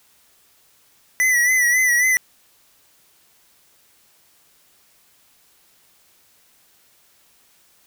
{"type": "tone with vibrato", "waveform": "square", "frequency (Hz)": 1975.5, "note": "B6", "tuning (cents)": 0, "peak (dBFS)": -15, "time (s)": [1.2, 2.17], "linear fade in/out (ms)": 0, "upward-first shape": "sine", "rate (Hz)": 3.7, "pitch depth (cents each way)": 62, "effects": ["white hiss -57 dBFS RMS until 7.86 s"]}